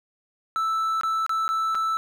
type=tone with dropouts; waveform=triangle; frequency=1318.5 Hz; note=E6; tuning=in tune; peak=-20 dBFS; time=0.56-1.97 s; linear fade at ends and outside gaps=0 ms; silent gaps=1.011-1.034 / 1.264-1.294 / 1.48-1.49 / 1.747-1.752 s; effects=none